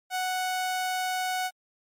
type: tone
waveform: sawtooth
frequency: 740 Hz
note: F#5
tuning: in tune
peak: -23 dBFS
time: 0.1-1.51 s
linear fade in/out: 50 ms
effects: MP3 64 kbps